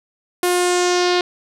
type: tone with low-pass filter sweep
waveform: sawtooth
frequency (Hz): 356.8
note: F4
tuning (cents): +37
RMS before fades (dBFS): -17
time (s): 0.43-1.21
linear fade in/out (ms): 2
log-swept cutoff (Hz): 12000 to 4100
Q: 2.5
effects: none